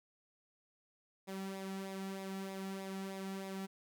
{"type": "tone with flanger", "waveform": "sawtooth", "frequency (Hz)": 192.8, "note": "G3", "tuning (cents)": -28, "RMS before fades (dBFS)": -43, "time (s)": [1.27, 3.67], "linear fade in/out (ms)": 20, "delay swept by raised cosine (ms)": [0.66, 1.96], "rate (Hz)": 3.2, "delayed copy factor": -0.55, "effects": []}